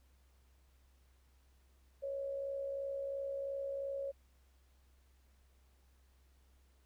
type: tone with amplitude modulation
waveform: sine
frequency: 552 Hz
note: C#5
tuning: 7 cents flat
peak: -35 dBFS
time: 2.02-4.12 s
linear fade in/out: 20 ms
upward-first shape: sine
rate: 62.9 Hz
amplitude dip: 45%
effects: added 65 Hz sine -65 dBFS peak until 6.85 s + pink hiss -75 dBFS RMS until 6.85 s